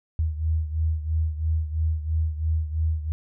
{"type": "beating tone pair", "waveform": "sine", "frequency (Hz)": [78.6, 81.6], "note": ["D#2", "E2"], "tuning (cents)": [18, -17], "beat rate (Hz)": 3, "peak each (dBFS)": [-23, -28], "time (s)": [0.19, 3.12], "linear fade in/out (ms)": 0, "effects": []}